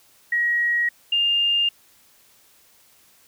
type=tone pair in turn; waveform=sine; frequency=1900 / 2809 Hz; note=A#6 / F7; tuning=+33 / +9 cents; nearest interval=perfect fifth; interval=676 cents; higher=second; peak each=-18 / -17 dBFS; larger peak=second; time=0.32-0.89 / 1.12-1.69 s; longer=neither; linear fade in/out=5 ms; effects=white hiss -56 dBFS RMS until 3.27 s